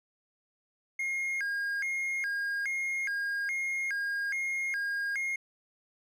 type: tone with vibrato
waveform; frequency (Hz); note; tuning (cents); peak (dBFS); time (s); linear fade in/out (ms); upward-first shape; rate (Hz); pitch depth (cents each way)
triangle; 1864.7; A#6; 0; -28; 0.99-5.36; 5; square; 1.2; 240
effects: none